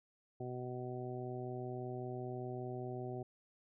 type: harmonic tone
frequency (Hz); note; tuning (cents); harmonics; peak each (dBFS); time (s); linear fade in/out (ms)
125.2; B2; +24; 1 / 2 / 3 / 4 / 5 / 6; -44 / -49 / -44 / -55 / -50 / -50; 0.4-3.23; 5
effects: none